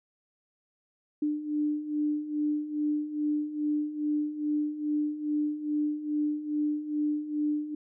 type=beating tone pair; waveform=sine; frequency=297.1 / 299.5 Hz; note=D4 / D4; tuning=+20 / +34 cents; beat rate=2.4 Hz; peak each=-33 / -28 dBFS; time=1.22-7.75 s; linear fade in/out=5 ms; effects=none